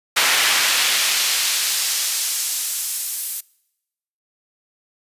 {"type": "noise with high-pass filter sweep", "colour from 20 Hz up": "brown", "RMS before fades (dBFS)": -20, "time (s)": [0.16, 3.41], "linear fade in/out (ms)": 10, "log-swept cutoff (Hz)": [1900, 11000], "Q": 0.76, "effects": ["noise-tail reverb RT60 0.9 s tail -25 dB re dry", "resampled to 32000 Hz"]}